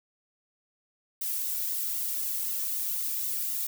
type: noise with flanger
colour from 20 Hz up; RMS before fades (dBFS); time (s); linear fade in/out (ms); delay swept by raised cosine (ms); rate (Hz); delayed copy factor
violet; -31; 1.21-3.67; 5; 1.2 to 1.99; 3.9; -0.85
effects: none